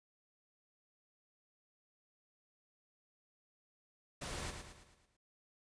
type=noise with echo; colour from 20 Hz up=pink; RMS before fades=-43 dBFS; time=4.21-4.51 s; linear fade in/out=10 ms; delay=110 ms; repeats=6; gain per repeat=-6 dB; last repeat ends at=5.17 s; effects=resampled to 22050 Hz